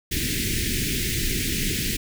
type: band-stop noise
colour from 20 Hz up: pink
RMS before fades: -25 dBFS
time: 0.11-1.97 s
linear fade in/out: 10 ms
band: 400 to 1800 Hz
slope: 48 dB/octave
effects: none